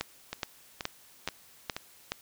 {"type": "two click trains", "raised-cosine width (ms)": 0.2, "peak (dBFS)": [-17, -13], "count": [4, 6], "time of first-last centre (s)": [[0.33, 1.765], [0.01, 2.12]], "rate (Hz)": [2.09, 2.37], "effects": ["white hiss -57 dBFS RMS until 2.21 s"]}